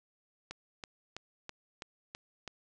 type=click train; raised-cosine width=0.2 ms; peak=-24 dBFS; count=7; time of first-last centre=0.51-2.477 s; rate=3.05 Hz; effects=resampled to 24000 Hz + 11-bit